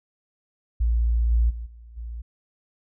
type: tone with level steps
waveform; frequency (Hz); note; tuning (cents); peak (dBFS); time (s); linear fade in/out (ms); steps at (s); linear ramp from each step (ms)
sine; 57.7; A#1; -17; -18 / -16 / -30 / -42 / -31; 0.8-2.22; 10; 1.3 / 1.49 / 1.65 / 1.96; 20
effects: none